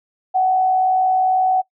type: tone with frequency modulation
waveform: sine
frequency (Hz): 749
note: F#5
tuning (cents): +21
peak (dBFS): -13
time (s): 0.34-1.62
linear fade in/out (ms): 20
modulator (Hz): 62.2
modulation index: 0.24
effects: noise-tail reverb RT60 0.1 s tail -21 dB re dry